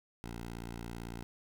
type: tone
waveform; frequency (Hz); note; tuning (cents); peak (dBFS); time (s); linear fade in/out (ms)
10% pulse; 57.9; A#1; -11; -33; 0.24-1.23; 0
effects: none

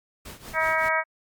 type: noise with tremolo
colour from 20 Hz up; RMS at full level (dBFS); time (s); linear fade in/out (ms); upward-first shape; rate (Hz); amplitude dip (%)
pink; -39; 0.25-0.89; 5; triangle; 5.3; 85
type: harmonic tone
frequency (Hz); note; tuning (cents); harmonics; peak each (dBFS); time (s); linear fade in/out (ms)
319.1; D#4; +44; 2 / 3 / 4 / 5 / 6 / 7; -28 / -28 / -28 / -28 / -28 / -28; 0.53-1.04; 50
effects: Opus 48 kbps

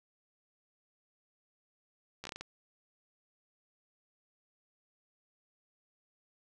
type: slowing click train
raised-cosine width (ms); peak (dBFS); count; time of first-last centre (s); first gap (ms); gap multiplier
0.2; -25; 7; 2.24-2.41; 13; 1.31
effects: none

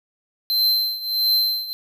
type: tone with tremolo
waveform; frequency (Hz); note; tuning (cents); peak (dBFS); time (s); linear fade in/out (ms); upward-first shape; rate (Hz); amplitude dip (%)
square; 4103; C8; -35; -15; 0.5-1.73; 0; triangle; 1.5; 85
effects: none

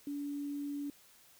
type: tone with quantisation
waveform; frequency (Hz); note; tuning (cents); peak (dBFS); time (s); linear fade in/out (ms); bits
sine; 286.7; D4; -42; -36; 0.07-0.9; 2; 10
effects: white hiss -62 dBFS RMS until 1.39 s

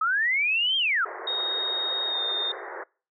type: linear two-way sweep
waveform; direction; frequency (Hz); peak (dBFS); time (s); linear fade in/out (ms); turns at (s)
sine; up then down; 1244.5 to 3236 to 1244.5; -21; 0.01-1.05; 5; 0.77
type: band-pass noise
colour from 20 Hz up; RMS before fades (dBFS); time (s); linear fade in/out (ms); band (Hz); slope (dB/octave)
pink; -37; 1.05-2.84; 10; 350 to 2000; 96
type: tone with pitch glide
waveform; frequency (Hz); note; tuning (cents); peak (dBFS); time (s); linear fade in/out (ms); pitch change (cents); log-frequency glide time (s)
sine; 3729 to 3654; A#7 to A#7; 0 to -35; -25; 1.27-2.52; 5; -35; 2.09-2.18
effects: noise-tail reverb RT60 0.4 s tail -26 dB re dry

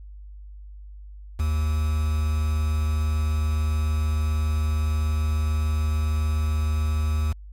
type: tone with quantisation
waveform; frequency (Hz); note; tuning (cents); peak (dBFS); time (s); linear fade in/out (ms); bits
triangle; 76.8; D#2; -22; -18; 1.39-7.33; 10; 6
effects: added 50 Hz sine -38 dBFS peak until 7.52 s + MP3 64 kbps

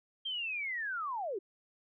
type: linear sweep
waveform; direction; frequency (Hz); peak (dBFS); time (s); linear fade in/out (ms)
sine; down; 3200 to 347.8; -34; 0.25-1.39; 10
effects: none

